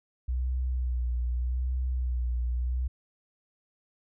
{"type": "tone with vibrato", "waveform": "sine", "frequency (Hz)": 62, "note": "B1", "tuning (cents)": 7, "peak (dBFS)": -25, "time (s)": [0.28, 2.88], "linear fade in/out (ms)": 10, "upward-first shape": "sine", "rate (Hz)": 0.83, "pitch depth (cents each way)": 46, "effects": ["tanh soft clip ceiling -22 dBFS"]}